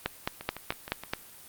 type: two click trains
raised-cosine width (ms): 0.3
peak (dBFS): -22 / -11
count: 5 / 6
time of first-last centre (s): 0.41-1.036 / 0.06-1.135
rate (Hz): 6.39 / 4.65
effects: white hiss -50 dBFS RMS until 1.48 s + Opus 32 kbps